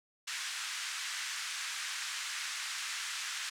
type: band-pass noise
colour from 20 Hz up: pink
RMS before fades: -39 dBFS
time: 0.27-3.5 s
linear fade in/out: 10 ms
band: 1400 to 8500 Hz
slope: 24 dB/octave
effects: none